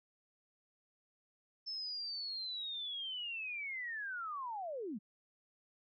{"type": "linear sweep", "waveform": "sine", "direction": "down", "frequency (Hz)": [5300, 180.3], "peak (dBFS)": -39, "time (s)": [1.66, 4.99], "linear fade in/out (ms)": 20, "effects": []}